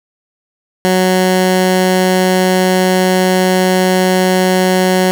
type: tone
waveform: 15% pulse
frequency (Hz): 185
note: F#3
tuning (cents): 0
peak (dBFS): -3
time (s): 0.85-5.11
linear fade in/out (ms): 0
effects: none